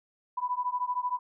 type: beating tone pair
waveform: sine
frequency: 985 / 998 Hz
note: B5 / B5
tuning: -5 / +18 cents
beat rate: 13 Hz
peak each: -31 dBFS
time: 0.37-1.19 s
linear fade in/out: 10 ms
effects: none